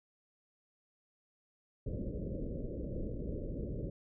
pink low-pass noise, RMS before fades -39 dBFS, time 1.86-3.9 s, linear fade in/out 5 ms, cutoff 580 Hz, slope 96 dB/octave, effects none

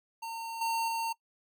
square tone with level steps, 912 Hz, A#5, 38 cents flat, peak -37 / -29 / -31 dBFS, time 0.22-1.13 s, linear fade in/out 10 ms, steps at 0.61 / 0.88 s, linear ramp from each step 5 ms, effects noise-tail reverb RT60 0.1 s tail -22 dB re dry

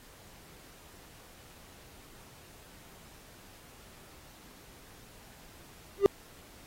triangle tone with exponential growth, 398.8 Hz, G4, 30 cents sharp, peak -10 dBFS, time 5.98-6.06 s, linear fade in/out 0 ms, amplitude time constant 17 ms, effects pink hiss -55 dBFS RMS until 6.66 s + AAC 48 kbps

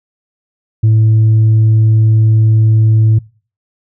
sine tone, 110 Hz, A2, in tune, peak -3 dBFS, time 0.83-3.19 s, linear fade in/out 10 ms, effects noise-tail reverb RT60 0.4 s tail -25 dB re dry + tanh soft clip ceiling -4 dBFS

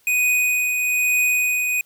square tone with tremolo, 2489 Hz, D#7, in tune, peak -16 dBFS, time 0.07-1.81 s, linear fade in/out 2 ms, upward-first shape triangle, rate 1.1 Hz, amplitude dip 40%, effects white hiss -59 dBFS RMS until 1.85 s

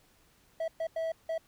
triangle tone bursts at uneven times, 651 Hz, E5, 22 cents flat, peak -28 dBFS, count 4, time 0.6-0.68 / 0.8-0.87 / 0.96-1.12 / 1.29-1.38 s, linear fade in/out 5 ms, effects pink hiss -65 dBFS RMS until 1.47 s

